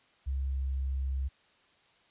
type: tone with pitch glide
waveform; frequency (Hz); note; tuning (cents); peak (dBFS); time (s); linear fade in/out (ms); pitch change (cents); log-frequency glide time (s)
sine; 67.3 to 66.84; C2 to C2; +49 to +38; -29; 0.26-1.29; 20; -11; 0.48-0.57
effects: white hiss -65 dBFS RMS until 2.1 s + resampled to 8000 Hz